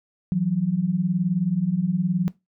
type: beating tone pair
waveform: sine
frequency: 164.81 / 183.81 Hz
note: E3 / F#3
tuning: 0 / -11 cents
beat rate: 19 Hz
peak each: -25 / -20 dBFS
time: 0.32-2.28 s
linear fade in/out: 0 ms
effects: noise-tail reverb RT60 0.2 s tail -19 dB re dry